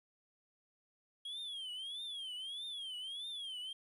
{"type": "tone with vibrato", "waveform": "triangle", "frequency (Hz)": 3265, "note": "G#7", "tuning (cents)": -30, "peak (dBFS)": -40, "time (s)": [1.25, 3.73], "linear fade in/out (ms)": 5, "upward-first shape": "triangle", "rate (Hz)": 1.6, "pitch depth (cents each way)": 200, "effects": ["resampled to 32000 Hz", "12-bit"]}